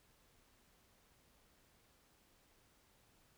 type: silence
effects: pink hiss -71 dBFS RMS until 3.37 s